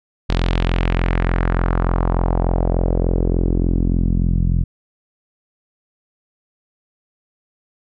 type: tone with low-pass filter sweep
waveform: sawtooth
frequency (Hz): 43.4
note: F1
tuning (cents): -10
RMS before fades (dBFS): -17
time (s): 0.29-4.64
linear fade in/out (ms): 10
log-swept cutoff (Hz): 4100 to 150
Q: 1.9
effects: none